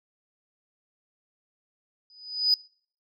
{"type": "tone with exponential growth", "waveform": "sine", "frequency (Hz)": 4978, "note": "D#8", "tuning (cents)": 0, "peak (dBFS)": -14, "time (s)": [2.1, 2.54], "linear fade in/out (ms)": 1, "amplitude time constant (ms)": 94, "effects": ["noise-tail reverb RT60 0.5 s tail -25 dB re dry", "tanh soft clip ceiling -13 dBFS"]}